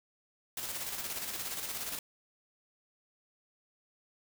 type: noise with tremolo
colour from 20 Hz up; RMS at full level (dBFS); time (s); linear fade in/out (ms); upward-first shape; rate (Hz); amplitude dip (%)
white; -37; 0.57-1.99; 2; square; 17; 40
effects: none